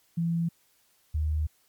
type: tone pair in turn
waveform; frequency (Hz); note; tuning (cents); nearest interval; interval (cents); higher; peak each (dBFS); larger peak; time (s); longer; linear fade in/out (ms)
sine; 167.9 / 76.89; E3 / D#2; +32 / -20; octave + major second; 1352; first; -24; neither; 0.17-0.49 / 1.14-1.47; second; 10
effects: white hiss -66 dBFS RMS until 1.68 s + MP3 96 kbps